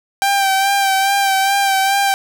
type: tone with vibrato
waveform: sawtooth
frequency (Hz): 784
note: G5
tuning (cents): 0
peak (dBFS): -9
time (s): 0.22-2.14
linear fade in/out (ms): 0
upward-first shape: sine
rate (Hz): 2.4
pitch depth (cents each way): 31
effects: none